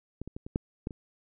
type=clicks; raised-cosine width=3 ms; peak=-23 / -27 / -25 / -27 / -14 / -19 / -29 dBFS; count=7; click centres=0.216 / 0.276 / 0.365 / 0.465 / 0.559 / 0.871 / 0.908 s; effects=none